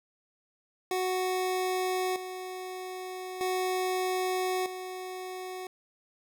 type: tone with tremolo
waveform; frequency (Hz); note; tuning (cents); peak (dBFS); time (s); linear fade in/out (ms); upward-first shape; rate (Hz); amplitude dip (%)
25% pulse; 370; F#4; 0; -24; 0.91-5.67; 2; square; 0.4; 65
effects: none